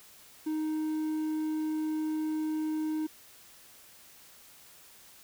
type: tone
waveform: triangle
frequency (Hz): 311.1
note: D#4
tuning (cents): 0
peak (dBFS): -27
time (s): 0.46-3.07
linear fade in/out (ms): 10
effects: white hiss -55 dBFS RMS until 5.23 s